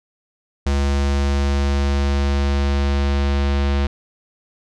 square tone with low-pass filter sweep, 70 Hz, C#2, 18 cents sharp, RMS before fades -18 dBFS, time 0.66-3.87 s, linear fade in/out 5 ms, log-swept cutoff 6500 to 4000 Hz, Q 1.2, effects none

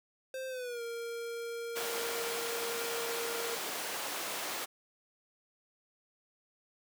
square tone with pitch glide, 523.3 to 466.2 Hz, C5 to A#4, 0 to 0 cents, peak -38 dBFS, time 0.34-3.55 s, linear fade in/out 2 ms, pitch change -200 cents, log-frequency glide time 0.48-0.82 s
pink high-pass noise, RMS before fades -38 dBFS, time 1.75-4.66 s, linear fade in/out 20 ms, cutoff 470 Hz, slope 12 dB/octave
effects none

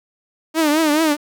sawtooth tone with vibrato, 308.6 Hz, D#4, 14 cents flat, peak -10 dBFS, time 0.54-1.17 s, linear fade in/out 50 ms, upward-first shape triangle, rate 4.7 Hz, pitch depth 120 cents each way, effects 8-bit

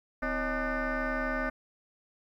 sine tone with frequency modulation, 622.3 Hz, D#5, in tune, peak -27 dBFS, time 0.22-1.5 s, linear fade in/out 10 ms, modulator 293 Hz, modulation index 4.1, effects tanh soft clip ceiling -25 dBFS + 11-bit

